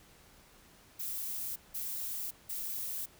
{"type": "noise bursts", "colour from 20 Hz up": "violet", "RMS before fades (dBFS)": -38, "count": 3, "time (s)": [0.99, 3.06], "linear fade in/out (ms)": 10, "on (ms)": 570, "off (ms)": 180, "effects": ["pink hiss -60 dBFS RMS until 3.19 s"]}